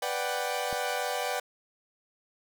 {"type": "chord", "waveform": "sawtooth", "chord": "G major seventh", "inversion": "first", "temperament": "equal", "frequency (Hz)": [493.9, 587.3, 740, 784], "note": ["B4", "D5", "F#5", "G5"], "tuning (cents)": [0, 0, 0, 0], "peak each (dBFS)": -31, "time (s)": [0.02, 1.4], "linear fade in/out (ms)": 5}
{"type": "click", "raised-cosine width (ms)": 3, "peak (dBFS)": -28, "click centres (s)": 0.728}
{"effects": []}